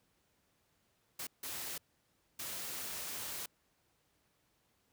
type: noise bursts at uneven times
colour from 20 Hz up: white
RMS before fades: -42 dBFS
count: 3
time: 1.19-1.27 / 1.43-1.78 / 2.39-3.46 s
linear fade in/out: 5 ms
effects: pink hiss -75 dBFS RMS until 4.92 s + high-pass 60 Hz 12 dB/octave